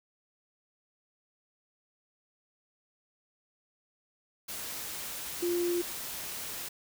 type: tone in noise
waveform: sine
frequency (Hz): 349.2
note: F4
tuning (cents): 0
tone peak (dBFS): -27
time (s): 5.42-5.82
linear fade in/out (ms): 10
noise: white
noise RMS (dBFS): -39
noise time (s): 4.48-6.69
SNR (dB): +9
effects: none